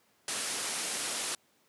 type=low-pass noise; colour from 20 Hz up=white; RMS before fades=-35 dBFS; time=0.28-1.35 s; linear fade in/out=2 ms; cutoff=11000 Hz; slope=96 dB/octave; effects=pink hiss -68 dBFS RMS until 1.68 s + high-pass 200 Hz 12 dB/octave